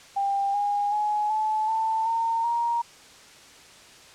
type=tone with pitch steps; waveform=sine; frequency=795 / 817.4 / 840.3 / 864 / 888.2 / 913.2 / 938.9 Hz; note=G5 / G#5 / G#5 / A5 / A5 / A#5 / A#5; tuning=+24 / -28 / +20 / -32 / +16 / -36 / +12 cents; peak=-22 dBFS; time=0.16-2.82 s; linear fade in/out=10 ms; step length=380 ms; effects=white hiss -49 dBFS RMS until 4.14 s + low-pass 7000 Hz 12 dB/octave